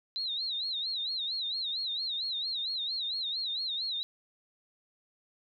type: tone with vibrato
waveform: sine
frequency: 3951 Hz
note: B7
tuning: in tune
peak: -31 dBFS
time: 0.16-4.03 s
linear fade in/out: 0 ms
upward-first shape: sine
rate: 4.4 Hz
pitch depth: 150 cents each way
effects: none